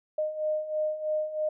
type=beating tone pair; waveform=sine; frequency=613 / 616.1 Hz; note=D#5 / D#5; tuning=-26 / -17 cents; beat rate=3.1 Hz; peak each=-33 / -28 dBFS; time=0.18-1.49 s; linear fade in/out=5 ms; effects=none